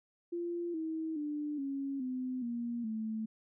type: tone with pitch steps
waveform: sine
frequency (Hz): 344.8 / 319.9 / 296.7 / 275.3 / 255.3 / 236.9 / 219.7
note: F4 / D#4 / D4 / C#4 / C4 / A#3 / A3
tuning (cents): -22 / +48 / +18 / -12 / -42 / +28 / -2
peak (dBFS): -34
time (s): 0.32-3.26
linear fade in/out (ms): 10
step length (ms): 420
effects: none